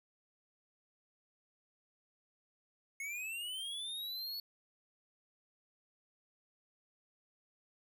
square linear sweep, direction up, 2169 to 4439 Hz, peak -40 dBFS, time 3-4.4 s, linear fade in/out 2 ms, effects none

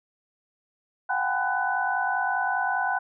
sine tone cluster, 725 / 775 / 840 / 1007 / 1493 Hz, F#5 / G5 / G#5 / B5 / F#6, -35 / -20 / +19 / +33 / +15 cents, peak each -31 / -28 / -33 / -32 / -27 dBFS, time 1.09-2.99 s, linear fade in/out 10 ms, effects none

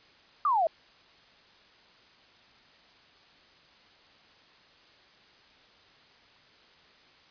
sine exponential sweep, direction down, 1244.5 to 622.3 Hz, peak -22 dBFS, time 0.45-0.67 s, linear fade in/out 2 ms, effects white hiss -58 dBFS RMS until 7.3 s + resampled to 11025 Hz

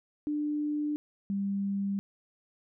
sine tone pair in turn, 297.4 / 198.35 Hz, D4 / G3, +22 / +21 cents, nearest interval perfect fifth, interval 701 cents, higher first, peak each -28 dBFS, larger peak neither, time 0.27-0.96 / 1.3-1.99 s, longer neither, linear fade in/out 0 ms, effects none

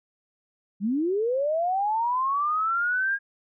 sine linear sweep, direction up, 185 to 1635 Hz, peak -22 dBFS, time 0.8-3.19 s, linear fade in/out 50 ms, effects none

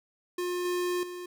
square tone with level steps, 356.5 Hz, F4, 36 cents sharp, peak -30 / -28 / -38 dBFS, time 0.38-1.26 s, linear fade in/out 5 ms, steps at 0.65 / 1.03 s, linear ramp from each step 2 ms, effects none

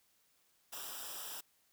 white noise with comb filter, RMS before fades -45 dBFS, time 0.72-1.41 s, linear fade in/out 10 ms, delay 0.46 ms, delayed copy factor -0.75, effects white hiss -73 dBFS RMS until 1.72 s

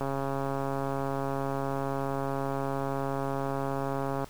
click train, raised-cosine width 1 ms, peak -18 dBFS, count 581, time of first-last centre 0.01-4.244 s, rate 137 Hz, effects pink hiss -52 dBFS RMS until 4.29 s

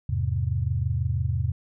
sine chord, E augmented, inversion none, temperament just, 82.41 / 103.01 / 128.76 Hz, E2 / G#2 / B#2, 0 / -14 / -27 cents, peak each -27 dBFS, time 0.09-1.52 s, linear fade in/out 5 ms, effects none

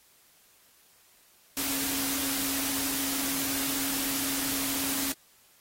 sine tone in noise, 273.4 Hz, C#4, 24 cents flat, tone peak -36 dBFS, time 1.57-5.12 s, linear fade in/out 0 ms, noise white, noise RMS -31 dBFS, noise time 1.57-5.12 s, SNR -8 dB, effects white hiss -61 dBFS RMS until 5.6 s + AAC 48 kbps

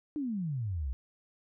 sine exponential sweep, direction down, 311.1 to 60.1 Hz, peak -31 dBFS, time 0.16-0.93 s, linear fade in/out 0 ms, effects none

